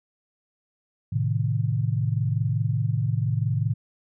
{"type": "chord", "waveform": "sine", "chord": "A diminished", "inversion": "none", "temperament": "equal", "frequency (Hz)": [110, 130.81, 155.56], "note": ["A2", "C3", "Eb3"], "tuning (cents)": [0, 0, 0], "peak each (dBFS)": [-24, -26, -28], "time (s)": [1.12, 3.74], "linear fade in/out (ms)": 10, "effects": []}